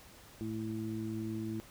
harmonic tone, 110 Hz, A2, in tune, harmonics 1 / 2 / 3, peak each -41 / -39 / -39 dBFS, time 0.41-1.6 s, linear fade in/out 0 ms, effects pink hiss -56 dBFS RMS until 1.7 s

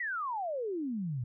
sine exponential sweep, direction down, 2008 to 114.5 Hz, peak -32 dBFS, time 0-1.24 s, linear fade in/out 5 ms, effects none

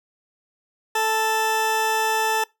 20% pulse tone pair together, 440 / 880 Hz, A4 / A5, 0 / 0 cents, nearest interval octave, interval 1200 cents, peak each -19 dBFS, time 0.95-2.44 s, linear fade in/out 5 ms, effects noise-tail reverb RT60 0.2 s tail -23 dB re dry

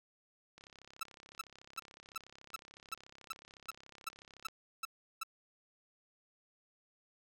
click train, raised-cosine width 0.2 ms, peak -37 dBFS, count 133, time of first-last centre 0.58-4.485 s, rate 33.8 Hz
sawtooth tone bursts, 1318.5 Hz, E6, in tune, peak -33 dBFS, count 12, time 1.01-5.234 s, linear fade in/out 5 ms, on 22 ms, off 360 ms
effects none

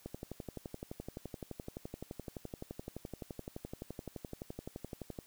click train, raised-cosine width 2 ms, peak -28 dBFS, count 61, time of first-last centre 0.06-5.188 s, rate 11.7 Hz, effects white hiss -62 dBFS RMS until 5.26 s

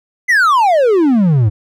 triangle exponential sweep, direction down, 2077 to 98.7 Hz, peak -6 dBFS, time 0.28-1.5 s, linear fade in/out 20 ms, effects none

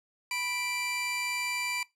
sawtooth tone pair together, 986.4 / 2349 Hz, B5 / D7, -2 / 0 cents, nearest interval octave + minor third, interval 1502 cents, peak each -33 / -28 dBFS, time 0.31-1.83 s, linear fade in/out 2 ms, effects noise-tail reverb RT60 0.2 s tail -21 dB re dry + low-pass 11000 Hz 12 dB/octave

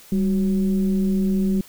sine tone with frequency modulation, 195.1 Hz, G3, 8 cents flat, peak -17 dBFS, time 0.12-1.61 s, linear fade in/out 2 ms, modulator 175 Hz, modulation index 0.53, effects white hiss -47 dBFS RMS until 1.68 s

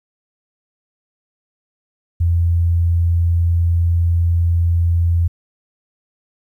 sine tone, 85.1 Hz, F2, 44 cents flat, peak -12 dBFS, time 2.2-5.28 s, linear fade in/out 10 ms, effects 9-bit

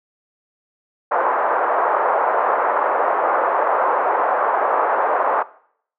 white band-pass noise, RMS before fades -18 dBFS, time 1.11-5.43 s, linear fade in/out 10 ms, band 500 to 1200 Hz, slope 24 dB/octave, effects noise-tail reverb RT60 0.6 s tail -19 dB re dry + low-pass 2000 Hz 12 dB/octave

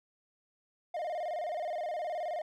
triangle tone with vibrato, 659.3 Hz, E5, in tune, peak -31 dBFS, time 0.94-2.42 s, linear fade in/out 5 ms, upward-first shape square, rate 19 Hz, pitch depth 120 cents each way, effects none

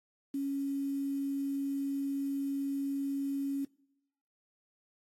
sine tone with quantisation, 277.2 Hz, C#4, in tune, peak -31 dBFS, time 0.34-3.65 s, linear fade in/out 5 ms, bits 9, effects noise-tail reverb RT60 0.9 s tail -26 dB re dry + AAC 48 kbps

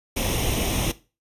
pink noise with comb filter, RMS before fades -24 dBFS, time 0.16-0.92 s, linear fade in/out 10 ms, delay 0.33 ms, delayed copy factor +0.65, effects noise-tail reverb RT60 0.3 s tail -17 dB re dry + resampled to 32000 Hz

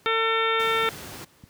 harmonic tone, 450 Hz, A4, 39 cents sharp, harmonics 1 / 2 / 3 / 4 / 5 / 6 / 7 / 8, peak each -26 / -32 / -25 / -31 / -28 / -36 / -36 / -31 dBFS, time 0.06-0.89 s, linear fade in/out 0 ms
pink noise, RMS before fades -39 dBFS, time 0.59-1.25 s, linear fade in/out 10 ms
click, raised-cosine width 5 ms, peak -30 dBFS, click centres 1.438 s
effects pink hiss -58 dBFS RMS until 1.49 s + high-pass 80 Hz 12 dB/octave

